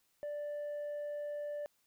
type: tone with tanh clipping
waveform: triangle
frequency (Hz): 587.3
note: D5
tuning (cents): 0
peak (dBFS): -38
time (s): 0.23-1.66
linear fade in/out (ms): 0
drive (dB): 7
effects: white hiss -75 dBFS RMS until 1.86 s